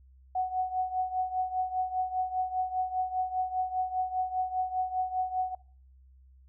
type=tone with tremolo; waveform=sine; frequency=742 Hz; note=F#5; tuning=5 cents sharp; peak=-24 dBFS; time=0.35-5.55 s; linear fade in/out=5 ms; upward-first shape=triangle; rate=5 Hz; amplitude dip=85%; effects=noise-tail reverb RT60 0.5 s tail -23 dB re dry + added 65 Hz sine -54 dBFS peak until 6.48 s